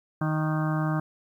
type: harmonic tone with a mistuned harmonic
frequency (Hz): 155.56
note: D#3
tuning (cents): 0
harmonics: 1 / 2 / 4 / 5 / 6 / 7 / 8 / 9 / 10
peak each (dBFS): -25 / -31 / -36 / -38 / -41 / -38 / -37 / -44 / -39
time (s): 0.21-1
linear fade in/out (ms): 5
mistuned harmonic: 8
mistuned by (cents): -19
effects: 10-bit